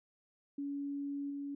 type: tone with level steps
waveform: sine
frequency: 282.6 Hz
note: C#4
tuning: 34 cents sharp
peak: -36 / -38 dBFS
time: 0.58-1.55 s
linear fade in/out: 5 ms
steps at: 1.3 s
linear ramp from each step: 5 ms
effects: none